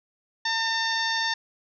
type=harmonic tone; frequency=904 Hz; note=A5; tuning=47 cents sharp; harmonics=1 / 2 / 3 / 4 / 5 / 6 / 7; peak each=-30 / -27 / -40 / -31 / -33 / -33 / -41 dBFS; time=0.45-1.34 s; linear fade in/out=5 ms; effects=none